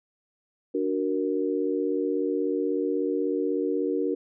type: chord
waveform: sine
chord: D augmented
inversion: none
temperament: equal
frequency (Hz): 293.7 / 370 / 466.2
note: D4 / F#4 / A#4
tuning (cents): 0 / 0 / 0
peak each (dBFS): -28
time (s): 0.74-4.15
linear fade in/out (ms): 10
effects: none